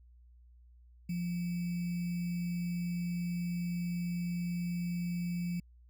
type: tone with sample-and-hold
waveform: sine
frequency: 174.61 Hz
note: F3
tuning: in tune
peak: -32 dBFS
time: 1.09-5.6 s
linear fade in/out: 5 ms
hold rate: 2450 Hz
effects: added 60 Hz sine -56 dBFS peak until 5.89 s